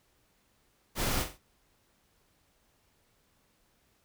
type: noise with echo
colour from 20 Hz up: pink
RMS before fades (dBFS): -31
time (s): 0.95-1.26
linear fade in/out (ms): 50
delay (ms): 43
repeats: 3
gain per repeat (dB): -8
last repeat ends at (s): 1.389
effects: pink hiss -70 dBFS RMS until 4.04 s